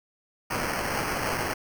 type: noise with sample-and-hold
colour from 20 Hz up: violet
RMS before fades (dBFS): -29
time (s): 0.5-1.54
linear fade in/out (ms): 10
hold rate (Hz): 3675
effects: none